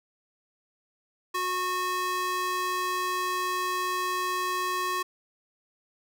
square tone with high-pass filter, 365.3 Hz, F#4, 22 cents flat, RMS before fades -29 dBFS, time 1.34-5.03 s, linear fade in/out 10 ms, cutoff 810 Hz, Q 2.2, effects none

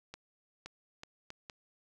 accelerating click train, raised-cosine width 0.2 ms, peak -27 dBFS, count 5, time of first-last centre 0.14-1.498 s, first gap 520 ms, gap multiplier 0.72, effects none

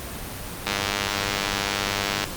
click train, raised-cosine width 0.2 ms, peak -5 dBFS, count 158, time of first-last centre 0.67-2.24 s, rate 100 Hz, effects pink hiss -34 dBFS RMS until 2.36 s + Opus 24 kbps

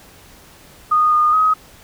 sine tone with pitch steps, 1233 / 1223 / 1264 Hz, D#6 / D#6 / D#6, -16 / -30 / +27 cents, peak -11 dBFS, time 0.91-1.54 s, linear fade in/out 10 ms, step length 210 ms, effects pink hiss -45 dBFS RMS until 1.83 s

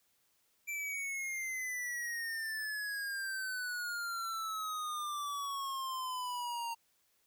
square exponential sweep, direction down, 2349 to 922 Hz, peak -37 dBFS, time 0.67-6.75 s, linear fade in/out 20 ms, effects white hiss -74 dBFS RMS until 7.26 s

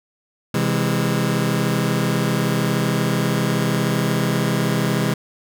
sawtooth chord, C augmented, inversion none, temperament just, 130.81 / 163.52 / 204.4 Hz, C3 / E3 / G#3, 0 / -14 / -27 cents, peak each -18 dBFS, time 0.54-5.14 s, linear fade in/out 5 ms, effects none

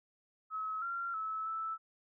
sine tone with pitch steps, 1286 / 1377 / 1301 / 1316 Hz, E6 / F6 / E6 / E6, -43 / -25 / -23 / -3 cents, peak -35 dBFS, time 0.5-1.78 s, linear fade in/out 50 ms, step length 320 ms, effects none

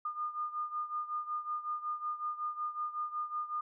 sine beating tone pair, 1215 / 1220.4 Hz, D#6 / D#6, -42 / -34 cents, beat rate 5.4 Hz, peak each -36 / -40 dBFS, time 0.05-3.61 s, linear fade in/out 5 ms, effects none

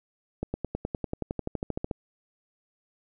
accelerating click train, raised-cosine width 2 ms, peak -16 dBFS, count 18, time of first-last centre 0.43-1.912 s, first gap 110 ms, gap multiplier 0.97, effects none

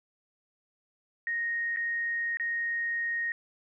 sine tone with dropouts, 1864.7 Hz, A#6, in tune, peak -28 dBFS, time 1.27-3.32 s, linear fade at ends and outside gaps 1 ms, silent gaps 1.762-1.77 / 2.371-2.398 s, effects none

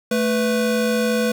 square tone pair together, 220 / 495.5 Hz, A3 / B4, 0 / +6 cents, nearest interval octave + major second, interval 1406 cents, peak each -21 dBFS, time 0.11-1.32 s, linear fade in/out 5 ms, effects none

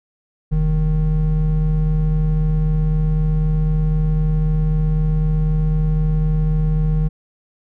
triangle tone pair together, 43.9 / 155.6 Hz, F1 / D#3, +10 / 0 cents, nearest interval octave + minor seventh, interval 2190 cents, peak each -15 dBFS, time 0.51-7.09 s, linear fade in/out 20 ms, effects none

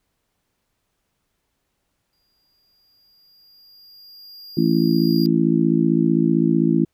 square tone with exponential growth, 4816 Hz, D8, 43 cents sharp, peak -28 dBFS, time 2.13-5.26 s, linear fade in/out 0 ms, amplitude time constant 680 ms
harmonic tone, 55.6 Hz, A1, 19 cents sharp, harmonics 3 / 4 / 5 / 6, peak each -20 / -20 / -20 / -20 dBFS, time 4.57-6.85 s, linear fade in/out 5 ms
effects pink hiss -73 dBFS RMS until 6.93 s

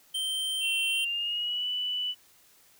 square tone, 3125 Hz, G7, 6 cents flat, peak -29 dBFS, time 0.14-1.05 s, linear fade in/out 10 ms
sine tone with pitch glide, 2728 to 2975 Hz, F7 to F#7, -41 to +9 cents, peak -28 dBFS, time 0.6-2.15 s, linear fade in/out 50 ms, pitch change +150 cents, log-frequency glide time 0.89-1.67 s
effects white hiss -60 dBFS RMS until 2.79 s

